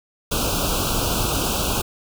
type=band-stop noise; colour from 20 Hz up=pink; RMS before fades=-22 dBFS; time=0.31-1.82 s; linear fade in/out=10 ms; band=1500 to 2500 Hz; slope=96 dB/octave; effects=none